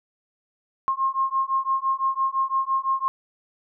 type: beating tone pair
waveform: sine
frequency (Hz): 1067 / 1072.9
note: C6 / C6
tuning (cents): +34 / +43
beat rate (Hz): 5.9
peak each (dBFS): -24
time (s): 0.88-3.08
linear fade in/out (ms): 0
effects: none